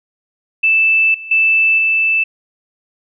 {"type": "tone with level steps", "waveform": "sine", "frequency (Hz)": 2640, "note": "E7", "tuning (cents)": 2, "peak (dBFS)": [-9, -27, -9, -11], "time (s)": [0.63, 2.24], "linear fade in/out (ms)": 10, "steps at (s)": [1.14, 1.31, 1.78], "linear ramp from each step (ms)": 5, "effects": []}